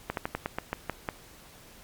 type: slowing click train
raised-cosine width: 0.5 ms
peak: -14 dBFS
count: 9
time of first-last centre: 0.1-1.088 s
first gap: 72 ms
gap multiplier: 1.15
effects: pink hiss -52 dBFS RMS until 1.83 s + MP3 96 kbps